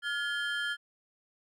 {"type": "tone cluster", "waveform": "triangle", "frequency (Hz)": [1416, 1701, 3150], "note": ["F6", "G#6", "G7"], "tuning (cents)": [23, 41, 8], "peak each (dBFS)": [-32, -33, -36], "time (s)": [0.02, 0.77], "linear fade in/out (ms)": 50, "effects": []}